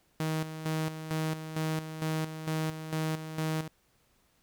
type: tone with tremolo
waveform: sawtooth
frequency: 157.8 Hz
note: D#3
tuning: 25 cents sharp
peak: -25 dBFS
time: 0.2-3.68 s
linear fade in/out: 2 ms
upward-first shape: square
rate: 2.2 Hz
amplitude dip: 65%
effects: pink hiss -69 dBFS RMS until 4.42 s